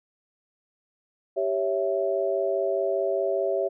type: chord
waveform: sine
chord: C# diminished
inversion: second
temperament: equal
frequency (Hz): 392 / 554.4 / 659.3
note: G4 / C#5 / E5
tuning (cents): 0 / 0 / 0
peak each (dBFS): -27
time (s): 1.36-3.69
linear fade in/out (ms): 20
effects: none